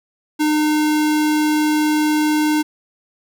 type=tone; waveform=square; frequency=304.1 Hz; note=D#4; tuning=40 cents flat; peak=-15 dBFS; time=0.39-2.63 s; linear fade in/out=20 ms; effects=none